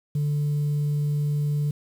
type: tone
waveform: sine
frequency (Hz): 146.83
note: D3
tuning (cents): 0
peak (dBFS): -19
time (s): 0.15-1.71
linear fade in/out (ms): 5
effects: tanh soft clip ceiling -20 dBFS + 8-bit